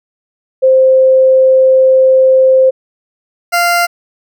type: tone pair in turn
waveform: sine / 20% pulse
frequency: 523.3 / 695 Hz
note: C5 / F5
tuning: 0 / -9 cents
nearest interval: perfect fourth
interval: 491 cents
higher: second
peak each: -4 dBFS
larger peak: neither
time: 0.62-2.71 / 3.52-3.87 s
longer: first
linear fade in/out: 20 ms
effects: none